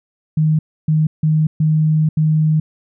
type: tone bursts at uneven times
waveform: sine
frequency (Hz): 155.56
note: D#3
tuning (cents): 0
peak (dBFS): -11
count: 5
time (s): 0.37-0.59 / 0.88-1.07 / 1.23-1.47 / 1.6-2.09 / 2.17-2.6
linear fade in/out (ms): 5
effects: none